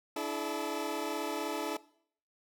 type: chord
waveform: 20% pulse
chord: D suspended second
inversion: none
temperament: equal with one note detuned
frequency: 293.7 / 329.6 / 429 Hz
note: D4 / E4 / A4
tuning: 0 / 0 / -44 cents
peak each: -33 dBFS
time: 0.16-1.77 s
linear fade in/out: 5 ms
effects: noise-tail reverb RT60 0.6 s tail -20 dB re dry